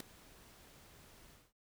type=noise with ADSR envelope; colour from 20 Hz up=pink; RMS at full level=-36 dBFS; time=0-1.53 s; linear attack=3 ms; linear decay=4 ms; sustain=-24 dB; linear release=230 ms; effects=none